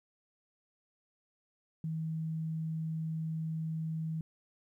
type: tone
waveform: sine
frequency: 160 Hz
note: D#3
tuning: 49 cents sharp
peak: -33 dBFS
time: 1.84-4.21 s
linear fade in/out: 2 ms
effects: 12-bit